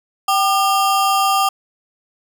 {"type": "ring-modulated tone", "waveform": "square", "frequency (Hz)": 990, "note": "B5", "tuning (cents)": 4, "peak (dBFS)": -11, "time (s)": [0.28, 1.49], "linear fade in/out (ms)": 5, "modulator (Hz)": 213, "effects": []}